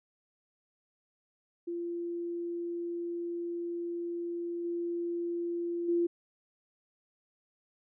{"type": "tone with level steps", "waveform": "sine", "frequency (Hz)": 343.7, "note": "F4", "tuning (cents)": -28, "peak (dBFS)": [-33, -31, -25], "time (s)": [1.67, 6.07], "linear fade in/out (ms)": 10, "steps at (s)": [4.64, 5.88], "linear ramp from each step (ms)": 10, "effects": []}